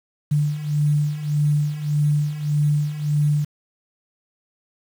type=beating tone pair; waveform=sine; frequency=146.83 / 148.53 Hz; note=D3 / D3; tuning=0 / +20 cents; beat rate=1.7 Hz; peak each=-23 / -19 dBFS; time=0.31-3.45 s; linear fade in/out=10 ms; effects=7-bit